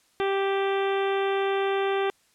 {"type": "harmonic tone with a mistuned harmonic", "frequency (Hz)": 392, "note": "G4", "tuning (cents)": 0, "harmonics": [1, 2, 3, 4, 5, 6, 7, 8, 9], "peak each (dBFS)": [-24, -30, -34, -36, -38, -40, -41, -42, -43], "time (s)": [0.2, 2.1], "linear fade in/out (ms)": 0, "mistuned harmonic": 7, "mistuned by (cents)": -20, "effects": ["white hiss -64 dBFS RMS until 2.34 s", "low-pass 10000 Hz 12 dB/octave"]}